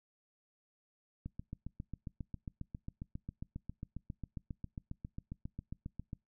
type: click train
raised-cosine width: 5 ms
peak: -29 dBFS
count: 37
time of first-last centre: 1.26-6.131 s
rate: 7.39 Hz
effects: noise-tail reverb RT60 0.2 s tail -25 dB re dry